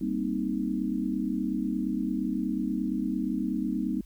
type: chord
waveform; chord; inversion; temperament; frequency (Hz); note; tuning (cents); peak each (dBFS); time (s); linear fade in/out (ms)
sine; C minor seventh; second; equal; 196 / 233.1 / 261.6 / 311.1; G3 / Bb3 / C4 / Eb4; 0 / 0 / 0 / 0; -32; 0.01-4.01; 5
effects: added 50 Hz sine -47 dBFS peak until 4.05 s + white hiss -64 dBFS RMS until 4.05 s